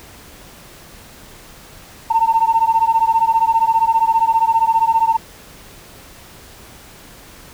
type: beating tone pair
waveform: sine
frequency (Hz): 897 / 912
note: A5 / A#5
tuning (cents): +33 / -38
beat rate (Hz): 15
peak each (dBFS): -14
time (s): 2.1-5.17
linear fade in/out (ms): 10
effects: tanh soft clip ceiling -5 dBFS + pink hiss -41 dBFS RMS until 7.53 s